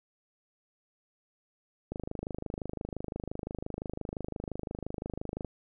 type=click train; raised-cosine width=2 ms; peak=-22 dBFS; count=92; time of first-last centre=1.92-5.447 s; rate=25.8 Hz; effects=none

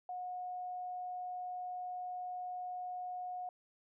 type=tone; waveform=sine; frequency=726 Hz; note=F#5; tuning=33 cents flat; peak=-39 dBFS; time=0.09-3.49 s; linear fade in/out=2 ms; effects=none

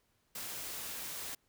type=noise; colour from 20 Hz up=white; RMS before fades=-42 dBFS; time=0.35-1.35 s; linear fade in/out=5 ms; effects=pink hiss -75 dBFS RMS until 1.48 s

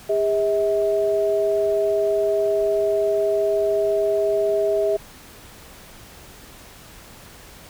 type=tone pair together; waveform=sine; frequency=405.1 / 643.1 Hz; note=G#4 / E5; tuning=-43 / -43 cents; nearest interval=minor sixth; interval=800 cents; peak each=-20 dBFS; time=0.09-4.97 s; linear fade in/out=10 ms; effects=pink hiss -44 dBFS RMS until 7.69 s

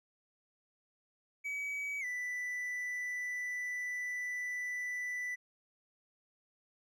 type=tone with pitch glide; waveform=triangle; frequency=2276 to 1981.4 Hz; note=C#7 to B6; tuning=+45 to +5 cents; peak=-34 dBFS; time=1.44-5.36 s; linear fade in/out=20 ms; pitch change=-240 cents; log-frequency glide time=2-2.05 s; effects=none

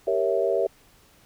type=chord; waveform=sine; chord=G diminished seventh; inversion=none; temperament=equal; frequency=392 / 466.2 / 554.4 / 659.3 Hz; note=G4 / Bb4 / Db5 / Fb5; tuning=0 / 0 / 0 / 0 cents; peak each=-26 dBFS; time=0.07-0.67 s; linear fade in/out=5 ms; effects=pink hiss -57 dBFS RMS until 1.25 s

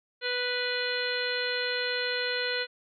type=harmonic tone with a mistuned harmonic; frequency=493.9 Hz; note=B4; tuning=in tune; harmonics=1 / 2 / 3 / 4 / 5 / 6 / 7 / 8; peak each=-33 / -45 / -33 / -36 / -38 / -39 / -39 / -34 dBFS; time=0.21-2.67 s; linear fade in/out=50 ms; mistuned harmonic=8; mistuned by=+76 cents; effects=none

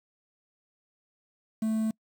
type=tone with quantisation; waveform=triangle; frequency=220 Hz; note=A3; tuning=in tune; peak=-23 dBFS; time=1.62-1.91 s; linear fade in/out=5 ms; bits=8; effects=noise-tail reverb RT60 0.1 s tail -26 dB re dry

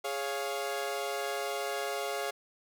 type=chord; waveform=sawtooth; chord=Db major; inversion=second; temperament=equal; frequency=415.3 / 554.4 / 698.5 Hz; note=Ab4 / Db5 / F5; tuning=0 / 0 / 0 cents; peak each=-33 dBFS; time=0.04-2.31 s; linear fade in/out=10 ms; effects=none

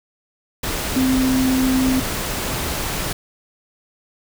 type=tone in noise; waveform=sine; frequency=260 Hz; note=C4; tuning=11 cents flat; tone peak=-15 dBFS; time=0.96-2 s; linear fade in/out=5 ms; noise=pink; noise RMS=-24 dBFS; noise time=0.63-3.13 s; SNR=+6 dB; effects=none

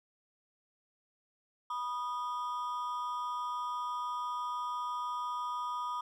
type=ring-modulated tone; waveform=triangle; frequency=1107 Hz; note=C#6; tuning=3 cents flat; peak=-29 dBFS; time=1.7-6.01 s; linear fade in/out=5 ms; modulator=127 Hz; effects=none

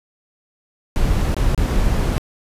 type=noise with dropouts; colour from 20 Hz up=brown; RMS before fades=-17 dBFS; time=0.96-2.18 s; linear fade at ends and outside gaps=0 ms; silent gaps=1.345-1.367 / 1.547-1.578 s; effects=resampled to 32000 Hz

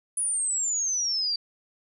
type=exponential sweep; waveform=sine; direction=down; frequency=9956 to 4633 Hz; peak=-24 dBFS; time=0.17-1.36 s; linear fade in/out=5 ms; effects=none

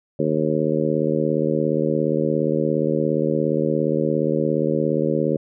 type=harmonic tone; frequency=77.2 Hz; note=D#2; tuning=13 cents flat; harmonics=2 / 3 / 4 / 5 / 6 / 7; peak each=-25 / -25 / -25 / -25 / -25 / -25 dBFS; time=0.19-5.37 s; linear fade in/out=5 ms; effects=none

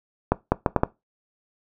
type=accelerating click train; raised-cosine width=1 ms; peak=-3 dBFS; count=5; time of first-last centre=0.32-0.834 s; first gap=200 ms; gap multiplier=0.71; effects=noise-tail reverb RT60 0.2 s tail -19 dB re dry

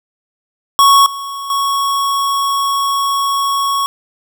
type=tone with level steps; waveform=square; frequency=1108.7 Hz; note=C#6; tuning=in tune; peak=-6 / -23 / -14 dBFS; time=0.79-3.86 s; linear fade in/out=0 ms; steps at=1.06 / 1.5 s; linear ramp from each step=2 ms; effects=8-bit

